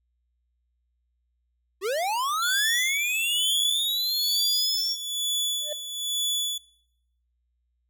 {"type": "linear sweep", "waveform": "square", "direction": "up", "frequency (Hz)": [350.9, 5588], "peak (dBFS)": -25, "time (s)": [1.81, 4.97], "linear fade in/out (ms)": 50}
{"type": "tone with tremolo", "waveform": "sawtooth", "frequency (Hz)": 3439, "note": "A7", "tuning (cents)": -40, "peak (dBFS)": -21, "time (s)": [2.42, 6.58], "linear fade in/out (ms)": 5, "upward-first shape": "sine", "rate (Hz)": 1.1, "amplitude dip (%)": 70}
{"type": "tone with exponential growth", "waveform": "triangle", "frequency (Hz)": 598, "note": "D5", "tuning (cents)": 31, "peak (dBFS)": -25, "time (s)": [5.59, 5.73], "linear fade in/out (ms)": 5, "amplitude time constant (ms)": 30}
{"effects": ["noise-tail reverb RT60 0.8 s tail -22 dB re dry", "added 60 Hz sine -70 dBFS peak until 7.89 s"]}